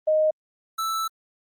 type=tone pair in turn; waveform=sine / square; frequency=621 / 1319.7 Hz; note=D#5 / E6; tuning=-3 / +2 cents; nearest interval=octave + minor second; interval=1305 cents; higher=second; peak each=-17 / -25 dBFS; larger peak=first; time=0.07-0.31 / 0.78-1.08 s; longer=second; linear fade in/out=10 ms; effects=Opus 24 kbps